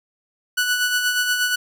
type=tone with tremolo; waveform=sawtooth; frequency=1480 Hz; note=F#6; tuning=in tune; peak=-13 dBFS; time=0.57-1.56 s; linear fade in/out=10 ms; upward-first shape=sine; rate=8.4 Hz; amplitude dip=45%; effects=none